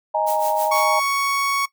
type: chord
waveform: sine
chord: D# suspended fourth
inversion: none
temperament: equal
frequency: 622.3 / 830.6 / 932.3 Hz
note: D#5 / G#5 / A#5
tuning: 0 / 0 / 0 cents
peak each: -22 dBFS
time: 0.14-1 s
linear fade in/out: 10 ms
type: noise with tremolo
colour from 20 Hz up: blue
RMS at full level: -30 dBFS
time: 0.26-0.88 s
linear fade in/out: 20 ms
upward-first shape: sine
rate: 6.2 Hz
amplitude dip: 80%
type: tone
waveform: 30% pulse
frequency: 1113 Hz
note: C#6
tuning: 7 cents sharp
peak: -16 dBFS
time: 0.71-1.66 s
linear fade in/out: 10 ms
effects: noise-tail reverb RT60 0.1 s tail -19 dB re dry